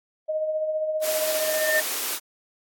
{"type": "tone with tremolo", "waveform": "sine", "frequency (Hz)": 622.3, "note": "D#5", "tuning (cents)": 0, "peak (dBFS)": -21, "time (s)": [0.28, 1.82], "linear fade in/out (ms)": 20, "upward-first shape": "triangle", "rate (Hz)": 15, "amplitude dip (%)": 50}
{"type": "high-pass noise", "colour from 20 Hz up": "white", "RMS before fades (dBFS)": -28, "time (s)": [1.01, 2.2], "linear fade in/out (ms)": 50, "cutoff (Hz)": 260, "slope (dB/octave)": 48}
{"type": "tone with exponential growth", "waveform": "sine", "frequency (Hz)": 1808, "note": "A6", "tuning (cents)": 47, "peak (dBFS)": -18, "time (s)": [1.11, 1.8], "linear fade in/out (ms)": 5, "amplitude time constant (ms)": 150}
{"effects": ["AAC 64 kbps"]}